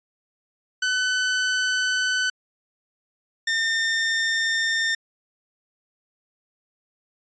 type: tone pair in turn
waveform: sawtooth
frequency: 1507 / 1811.4 Hz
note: F#6 / A6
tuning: +31 / +50 cents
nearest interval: minor third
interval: 319 cents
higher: second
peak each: -17 dBFS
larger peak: neither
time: 0.82-2.3 / 3.47-4.95 s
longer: neither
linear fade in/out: 5 ms
effects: resampled to 16000 Hz